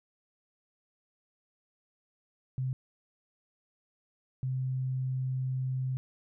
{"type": "tone bursts at uneven times", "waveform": "sine", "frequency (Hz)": 130, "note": "C3", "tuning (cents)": -11, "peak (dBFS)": -29, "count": 2, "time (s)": [[2.58, 2.73], [4.43, 5.97]], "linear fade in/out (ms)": 0, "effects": []}